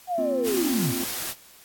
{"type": "linear sweep", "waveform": "sine", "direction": "down", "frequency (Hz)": [745, 94.9], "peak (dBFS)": -23, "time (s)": [0.07, 0.94], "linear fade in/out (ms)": 50}
{"type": "chord", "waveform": "triangle", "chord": "Bb suspended second", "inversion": "none", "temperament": "just", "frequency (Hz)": [233.1, 262.2, 349.6], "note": ["Bb3", "C4", "F4"], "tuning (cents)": [0, 4, 2], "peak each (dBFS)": [-33, -27, -31], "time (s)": [0.18, 1.04], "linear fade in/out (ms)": 5}
{"type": "noise", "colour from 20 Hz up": "white", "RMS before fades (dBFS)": -31, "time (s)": [0.43, 1.35], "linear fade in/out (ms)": 50}
{"effects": ["white hiss -51 dBFS RMS until 1.64 s", "AAC 64 kbps"]}